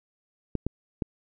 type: clicks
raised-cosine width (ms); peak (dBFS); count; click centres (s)
3; -14; 3; 0.553 / 0.666 / 1.022
effects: none